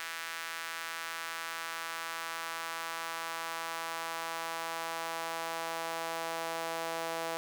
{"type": "tone with high-pass filter sweep", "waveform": "sawtooth", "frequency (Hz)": 164.81, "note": "E3", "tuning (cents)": 0, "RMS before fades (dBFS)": -38, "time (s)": [0, 7.37], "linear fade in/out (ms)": 0, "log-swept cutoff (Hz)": [1600, 630], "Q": 1.5, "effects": []}